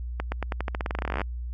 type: accelerating click train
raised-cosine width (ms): 0.5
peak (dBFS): -13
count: 24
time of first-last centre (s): 0.2-1.216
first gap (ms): 120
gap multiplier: 0.89
effects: added 60 Hz sine -30 dBFS peak until 1.53 s + MP3 96 kbps